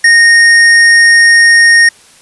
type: tone with tanh clipping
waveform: sine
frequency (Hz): 1853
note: A#6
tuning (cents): -11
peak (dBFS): -4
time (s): 0.04-1.89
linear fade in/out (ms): 5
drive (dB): 17
effects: white hiss -41 dBFS RMS until 2.21 s + resampled to 24000 Hz